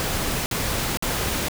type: noise bursts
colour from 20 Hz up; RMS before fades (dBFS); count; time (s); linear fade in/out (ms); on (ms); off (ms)
pink; -25; 3; 0-1.484; 0; 460; 52
effects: none